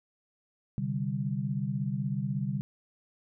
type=chord; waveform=sine; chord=C suspended second; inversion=none; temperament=just; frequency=130.81 / 147.16 / 196.22 Hz; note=C3 / D3 / G3; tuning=0 / +4 / +2 cents; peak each=-33 dBFS; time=0.78-2.61 s; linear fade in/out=0 ms; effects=none